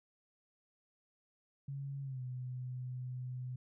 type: tone with pitch glide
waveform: sine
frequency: 138.59 to 126.36 Hz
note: C#3 to B2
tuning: 0 to +40 cents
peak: -39 dBFS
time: 1.68-3.56 s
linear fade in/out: 5 ms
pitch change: -160 cents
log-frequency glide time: 2.02-2.22 s
effects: none